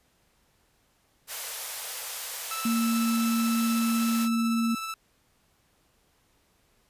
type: high-pass noise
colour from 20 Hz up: white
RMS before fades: -35 dBFS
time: 1.27-4.29 s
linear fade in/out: 50 ms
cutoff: 450 Hz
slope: 96 dB/octave
type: tone with tremolo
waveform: sawtooth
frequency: 1318.5 Hz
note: E6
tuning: in tune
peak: -27 dBFS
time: 2.51-4.94 s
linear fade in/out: 2 ms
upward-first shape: triangle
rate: 16 Hz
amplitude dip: 35%
type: tone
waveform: sine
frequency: 229.8 Hz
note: A#3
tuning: 25 cents flat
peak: -23 dBFS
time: 2.65-4.75 s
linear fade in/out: 5 ms
effects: pink hiss -67 dBFS RMS until 6.89 s + resampled to 32000 Hz